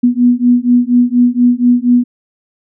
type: beating tone pair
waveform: sine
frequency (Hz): 242.2 / 246.4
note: B3 / B3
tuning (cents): -34 / -4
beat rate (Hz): 4.2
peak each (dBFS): -10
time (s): 0.03-2.04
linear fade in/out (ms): 10
effects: none

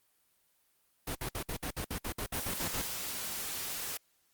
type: noise bursts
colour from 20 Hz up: pink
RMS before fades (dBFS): -36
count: 13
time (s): 1.07-2.819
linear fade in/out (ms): 5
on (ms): 81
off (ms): 58
type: noise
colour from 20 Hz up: white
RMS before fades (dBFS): -38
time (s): 2.34-3.97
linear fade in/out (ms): 0
effects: white hiss -72 dBFS RMS until 4.33 s + Opus 32 kbps

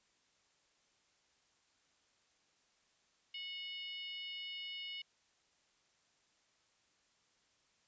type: harmonic tone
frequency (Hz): 731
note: F#5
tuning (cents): -21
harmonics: 3 / 4 / 5 / 6 / 7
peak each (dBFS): -49 / -44 / -54 / -59 / -59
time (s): 3.34-5.02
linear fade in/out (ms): 5
effects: white hiss -74 dBFS RMS until 7.87 s + resampled to 16000 Hz

